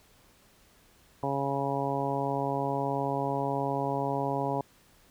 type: harmonic tone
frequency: 138.59 Hz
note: C#3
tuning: in tune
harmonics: 1 / 2 / 3 / 4 / 5 / 6 / 7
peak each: -35 / -35 / -35 / -35 / -35 / -35 / -35 dBFS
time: 1.23-4.61 s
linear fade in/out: 2 ms
effects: pink hiss -61 dBFS RMS until 5.1 s